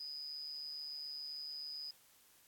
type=tone with amplitude modulation; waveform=sine; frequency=4978 Hz; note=D#8; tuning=in tune; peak=-40 dBFS; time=0-1.91 s; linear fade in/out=5 ms; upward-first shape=sine; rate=147 Hz; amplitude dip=60%; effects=white hiss -66 dBFS RMS until 2.47 s + AAC 64 kbps